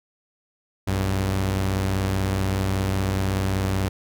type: tone pair together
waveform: sawtooth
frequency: 60.6 / 96.2 Hz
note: B1 / G2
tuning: -32 / -32 cents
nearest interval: minor sixth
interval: 800 cents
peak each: -25 / -18 dBFS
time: 0.87-3.89 s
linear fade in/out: 10 ms
effects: none